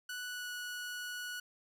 sawtooth tone with pitch glide, 1480 to 1468.1 Hz, F#6 to F#6, 0 to -14 cents, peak -36 dBFS, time 0.09-1.4 s, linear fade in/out 5 ms, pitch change -14 cents, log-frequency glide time 0.26-0.51 s, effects none

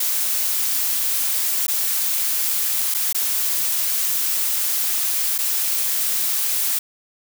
blue noise with dropouts, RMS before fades -21 dBFS, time 0-6.79 s, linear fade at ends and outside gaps 5 ms, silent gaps 1.668-1.681 / 2.942-2.946 / 3.128-3.146 / 5.38-5.386 s, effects none

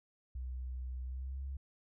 sine tone with pitch glide, 63.2 to 67.74 Hz, B1 to C#2, +41 to -39 cents, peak -38 dBFS, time 0.35-1.57 s, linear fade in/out 5 ms, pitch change +120 cents, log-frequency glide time 1.05-1.44 s, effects none

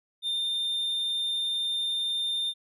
triangle tone, 3611 Hz, A7, 44 cents sharp, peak -25 dBFS, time 0.22-2.54 s, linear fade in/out 50 ms, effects resampled to 32000 Hz

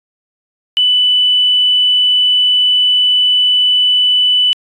triangle tone with tanh clipping, 2986 Hz, F#7, 15 cents sharp, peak -8 dBFS, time 0.77-4.53 s, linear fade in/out 0 ms, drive 3 dB, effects resampled to 22050 Hz

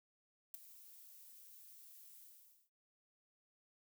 violet noise with ADSR envelope, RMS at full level -43 dBFS, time 0.54-2.7 s, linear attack 4 ms, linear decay 10 ms, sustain -16 dB, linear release 500 ms, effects none

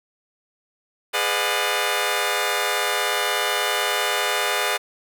10% pulse chord, G# diminished seventh, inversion none, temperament just, 415.3 / 498.4 / 598 / 717.6 Hz, G#4 / B4 / D5 / F5, 0 / +16 / +31 / +47 cents, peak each -18 dBFS, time 1.13-4.78 s, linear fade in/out 20 ms, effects none

